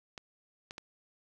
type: clicks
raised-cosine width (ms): 0.2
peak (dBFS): -25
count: 3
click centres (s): 0.178 / 0.709 / 0.781
effects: none